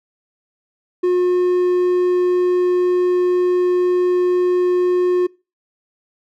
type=tone; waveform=triangle; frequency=359.8 Hz; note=F#4; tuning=48 cents flat; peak=-11 dBFS; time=1.03-5.27 s; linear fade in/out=10 ms; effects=noise-tail reverb RT60 0.3 s tail -24 dB re dry